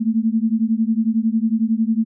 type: beating tone pair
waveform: sine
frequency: 219 / 230 Hz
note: A3 / A#3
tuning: -8 / -23 cents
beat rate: 11 Hz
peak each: -18 / -19 dBFS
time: 0-2.05 s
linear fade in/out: 20 ms
effects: none